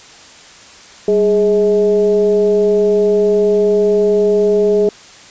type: tone with frequency modulation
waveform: sine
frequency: 415.4 Hz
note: G#4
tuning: in tune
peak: -9 dBFS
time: 1.08-4.89 s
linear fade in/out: 2 ms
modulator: 220 Hz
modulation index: 0.57
effects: white hiss -39 dBFS RMS until 5.3 s + resampled to 16000 Hz